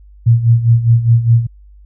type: tone with tremolo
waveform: sine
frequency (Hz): 116.54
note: A#2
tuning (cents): 0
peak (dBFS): -4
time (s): 0.26-1.47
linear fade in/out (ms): 10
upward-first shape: sine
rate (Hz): 4.9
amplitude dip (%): 75
effects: added 50 Hz sine -38 dBFS peak until 1.85 s